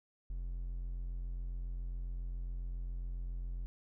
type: tone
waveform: triangle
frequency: 43.65 Hz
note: F1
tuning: in tune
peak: -35 dBFS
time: 0.3-3.66 s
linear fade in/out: 0 ms
effects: none